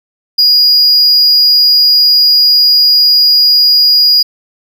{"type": "tone", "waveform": "triangle", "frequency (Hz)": 4881, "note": "D#8", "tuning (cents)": -34, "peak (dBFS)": -3, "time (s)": [0.38, 4.23], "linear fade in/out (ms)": 10, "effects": []}